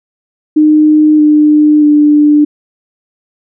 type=tone with pitch steps; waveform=sine; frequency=305.5 / 301.1 / 296.8 Hz; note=D#4 / D4 / D4; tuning=-32 / +43 / +18 cents; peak=-3 dBFS; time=0.56-2.45 s; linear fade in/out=10 ms; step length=630 ms; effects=none